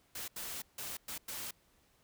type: noise bursts at uneven times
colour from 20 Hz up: white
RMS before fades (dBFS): -42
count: 5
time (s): 0.15-0.28 / 0.36-0.62 / 0.78-0.97 / 1.08-1.18 / 1.28-1.51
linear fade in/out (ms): 5
effects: pink hiss -70 dBFS RMS until 2.03 s